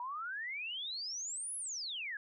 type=exponential two-way sweep; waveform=sine; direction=up then down; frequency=944 to 10900 to 1614 Hz; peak=-38 dBFS; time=0-2.17 s; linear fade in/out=2 ms; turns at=1.56 s; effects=none